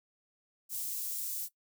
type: high-pass noise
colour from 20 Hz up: white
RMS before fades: -37 dBFS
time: 0.69-1.49 s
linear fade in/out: 50 ms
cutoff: 7900 Hz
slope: 12 dB/octave
effects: noise-tail reverb RT60 0.1 s tail -18 dB re dry